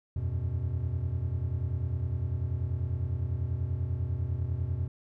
triangle chord, E suspended second, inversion none, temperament equal, 82.41 / 92.5 / 123.47 Hz, E2 / F#2 / B2, 0 / 0 / 0 cents, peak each -31 dBFS, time 0.16-4.88 s, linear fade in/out 5 ms, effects none

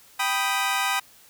20% pulse chord, G augmented, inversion none, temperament equal, 784 / 987.8 / 1244.5 Hz, G5 / B5 / D#6, 0 / 0 / 0 cents, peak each -22 dBFS, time 0.19-1 s, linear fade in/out 10 ms, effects white hiss -53 dBFS RMS until 1.29 s

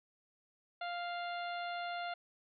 harmonic tone, 698.5 Hz, F5, in tune, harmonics 1 / 2 / 3 / 4 / 5 / 6, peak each -39 / -44 / -49 / -51 / -52 / -54 dBFS, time 0.81-2.14 s, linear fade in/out 5 ms, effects none

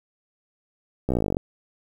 slowing click train, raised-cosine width 2 ms, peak -10 dBFS, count 16, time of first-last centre 1.09-1.369 s, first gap 15 ms, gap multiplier 1.03, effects 8-bit

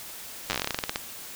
slowing click train, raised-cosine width 0.2 ms, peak -9 dBFS, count 17, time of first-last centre 0.5-0.959 s, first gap 9 ms, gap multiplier 1.14, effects white hiss -41 dBFS RMS until 1.35 s

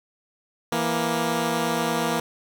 10% pulse tone pair together, 166.3 / 235.2 Hz, E3 / A#3, +16 / +16 cents, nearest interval tritone, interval 600 cents, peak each -18 / -16 dBFS, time 0.72-2.2 s, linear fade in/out 2 ms, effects none

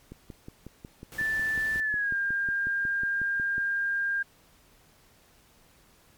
click train, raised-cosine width 3 ms, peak -28 dBFS, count 20, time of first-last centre 0.12-3.581 s, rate 5.49 Hz
pink noise, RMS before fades -44 dBFS, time 1.12-1.8 s, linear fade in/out 0 ms
sine tone with pitch glide, 1760 to 1604.6 Hz, A6 to G6, 0 to +40 cents, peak -25 dBFS, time 1.18-4.23 s, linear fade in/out 10 ms, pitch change -160 cents, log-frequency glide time 1.81-2.14 s
effects pink hiss -60 dBFS RMS until 6.17 s + MP3 96 kbps

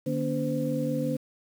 sine tone cluster, 150.8 / 239.4 / 284.9 / 514 Hz, D3 / A#3 / C#4 / C5, +46 / +46 / +48 / -31 cents, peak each -31 dBFS, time 0.06-1.17 s, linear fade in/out 10 ms, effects 8-bit

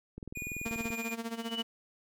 click train, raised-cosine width 3 ms, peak -29 dBFS, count 16, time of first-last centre 0.18-0.905 s, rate 20.7 Hz
square tone with pitch glide, 2451 to 2426 Hz, D#7 to D#7, -27 to -44 cents, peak -38 dBFS, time 0.35-1.15 s, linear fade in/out 10 ms, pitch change -17 cents, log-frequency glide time 0.49-0.98 s
sawtooth tone with tremolo, 229.3 Hz, A#3, 28 cents flat, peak -29 dBFS, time 0.65-1.63 s, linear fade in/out 10 ms, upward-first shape sine, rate 15 Hz, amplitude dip 80%
sine tone with exponential growth, 2960 Hz, F#7, in tune, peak -31 dBFS, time 1.19-1.62 s, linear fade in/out 5 ms, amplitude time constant 93 ms
effects none

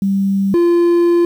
sine / triangle tone pair in turn, 196 / 344.8 Hz, G3 / F4, 0 / -22 cents, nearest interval minor seventh, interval 978 cents, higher second, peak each -12 / -7 dBFS, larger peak second, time 0.02-0.54 / 0.54-1.25 s, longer second, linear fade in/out 2 ms, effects 7-bit

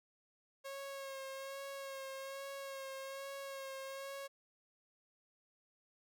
sawtooth tone with vibrato, 544 Hz, C#5, 33 cents flat, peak -40 dBFS, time 0.64-4.28 s, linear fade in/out 20 ms, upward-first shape sine, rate 1.2 Hz, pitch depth 25 cents each way, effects none

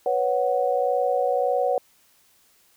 sine chord, B suspended second, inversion none, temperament just, 493.9 / 555.6 / 740.8 Hz, B4 / C#5 / F#5, 0 / +4 / +2 cents, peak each -24 dBFS, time 0.06-1.78 s, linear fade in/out 2 ms, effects white hiss -60 dBFS RMS until 2.76 s

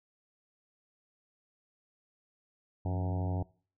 harmonic tone with a mistuned harmonic, 92.5 Hz, F#2, in tune, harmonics 1 / 2 / 3 / 4 / 5 / 6 / 7 / 8 / 9 / 10, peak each -31 / -39 / -41 / -46 / -48 / -49 / -46 / -46 / -48 / -54 dBFS, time 2.85-3.43 s, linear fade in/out 5 ms, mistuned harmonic 2, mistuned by -130 cents, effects noise-tail reverb RT60 0.4 s tail -21 dB re dry

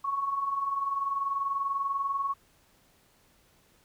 sine tone pair together, 1088.4 / 1108.7 Hz, C#6 / C#6, -32 / 0 cents, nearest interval unison, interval 32 cents, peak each -36 / -28 dBFS, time 0.04-2.34 s, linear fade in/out 10 ms, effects pink hiss -64 dBFS RMS until 3.84 s

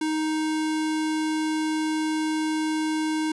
square tone, 312.1 Hz, D#4, 5 cents sharp, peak -24 dBFS, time 0.01-3.32 s, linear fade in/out 5 ms, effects resampled to 24000 Hz

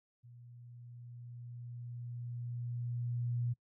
sine tone with level ramp, 120.4 Hz, B2, 44 cents flat, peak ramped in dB -53 to -31 dBFS, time 0.23-3.54 s, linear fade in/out 20 ms, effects noise-tail reverb RT60 0.1 s tail -24 dB re dry

